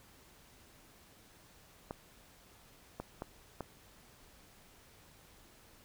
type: clicks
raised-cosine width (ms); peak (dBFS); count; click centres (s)
1; -25; 4; 1.909 / 3 / 3.221 / 3.607
effects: pink hiss -61 dBFS RMS until 5.84 s